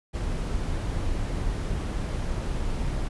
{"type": "noise", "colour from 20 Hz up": "brown", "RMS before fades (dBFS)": -28, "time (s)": [0.13, 3.09], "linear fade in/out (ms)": 20, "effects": ["resampled to 24000 Hz"]}